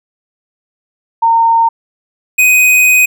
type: tone pair in turn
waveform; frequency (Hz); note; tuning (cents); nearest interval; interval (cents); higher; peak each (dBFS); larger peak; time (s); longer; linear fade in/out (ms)
sine / square; 916 / 2501; A#5 / D#7; -31 / +8; octave + perfect fourth; 1739; second; -6; neither; 1.22-1.69 / 2.38-3.06; second; 10
effects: none